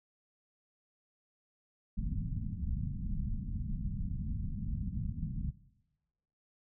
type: low-pass noise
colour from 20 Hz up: pink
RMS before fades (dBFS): -36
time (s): 1.97-5.51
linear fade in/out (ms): 10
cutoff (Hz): 220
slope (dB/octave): 48
effects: noise-tail reverb RT60 1.0 s tail -19 dB re dry